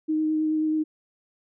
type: tone with vibrato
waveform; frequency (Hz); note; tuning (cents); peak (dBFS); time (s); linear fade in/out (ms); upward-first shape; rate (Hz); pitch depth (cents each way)
sine; 311.1; D#4; 0; -21; 0.08-0.84; 20; sine; 9.3; 12
effects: none